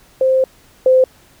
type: tone pair in turn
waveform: sine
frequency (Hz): 523.3 / 516.7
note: C5 / C5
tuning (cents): 0 / -22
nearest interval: unison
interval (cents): 22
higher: first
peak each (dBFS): -10 / -7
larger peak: second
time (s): 0.21-0.44 / 0.86-1.04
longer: first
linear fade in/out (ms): 2
effects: pink hiss -49 dBFS RMS until 1.4 s